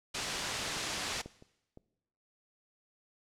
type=low-pass noise; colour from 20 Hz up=white; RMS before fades=-37 dBFS; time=0.14-1.22 s; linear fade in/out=10 ms; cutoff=5900 Hz; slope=12 dB/octave
type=clicks; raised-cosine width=2 ms; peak=-36 / -33 / -36 / -39 / -30 / -40 / -37 dBFS; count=7; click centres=0.468 / 0.77 / 0.979 / 1.07 / 1.26 / 1.424 / 1.774 s
effects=noise-tail reverb RT60 0.9 s tail -20 dB re dry + low-pass 10000 Hz 12 dB/octave